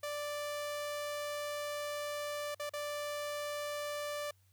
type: tone with dropouts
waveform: sawtooth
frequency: 587.3 Hz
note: D5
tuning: in tune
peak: -33 dBFS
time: 0.03-4.31 s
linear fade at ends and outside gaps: 5 ms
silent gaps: 2.547-2.596 / 2.695-2.735 s
effects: added 95 Hz sine -66 dBFS peak until 4.52 s + white hiss -74 dBFS RMS until 4.52 s